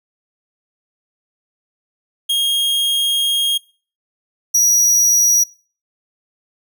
45% pulse tone pair in turn, 3252 / 5794 Hz, G#7 / F#8, -37 / -37 cents, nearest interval minor seventh, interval 1000 cents, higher second, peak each -14 / -10 dBFS, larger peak second, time 2.29-3.58 / 4.54-5.44 s, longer first, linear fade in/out 10 ms, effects noise-tail reverb RT60 0.4 s tail -23 dB re dry

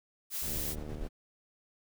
blue noise, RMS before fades -36 dBFS, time 0.3-0.76 s, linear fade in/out 50 ms
brown noise with tremolo, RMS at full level -40 dBFS, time 0.41-1.09 s, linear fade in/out 20 ms, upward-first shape square, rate 8.3 Hz, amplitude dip 35%
click train, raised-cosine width 2 ms, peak -31 dBFS, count 45, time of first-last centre 0.48-1.064 s, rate 75.4 Hz
effects none

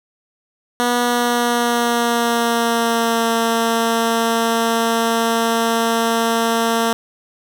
10% pulse tone with pitch glide, 242.6 to 229 Hz, B3 to A#3, -31 to -31 cents, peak -7 dBFS, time 0.8-6.93 s, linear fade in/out 0 ms, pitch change -100 cents, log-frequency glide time 0.99-3.28 s, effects none

